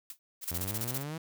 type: noise with exponential decay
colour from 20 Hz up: blue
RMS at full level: -38 dBFS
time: 0.1-0.19 s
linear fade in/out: 1 ms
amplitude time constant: 18 ms
type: noise with tremolo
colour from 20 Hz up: blue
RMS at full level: -34 dBFS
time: 0.41-1.04 s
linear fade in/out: 50 ms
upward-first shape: square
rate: 15 Hz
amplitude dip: 80%
type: exponential sweep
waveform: sawtooth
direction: up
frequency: 82.41 to 165.8 Hz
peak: -32 dBFS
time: 0.51-1.18 s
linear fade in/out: 5 ms
effects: none